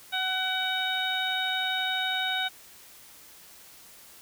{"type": "harmonic tone with a mistuned harmonic", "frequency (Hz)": 749, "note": "F#5", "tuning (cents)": 21, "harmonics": [1, 2, 3, 4, 5], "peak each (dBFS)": [-33, -31, -36, -36, -30], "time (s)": [0.12, 2.49], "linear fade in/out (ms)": 20, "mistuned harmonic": 3, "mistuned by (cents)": 31, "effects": ["white hiss -51 dBFS RMS until 4.21 s"]}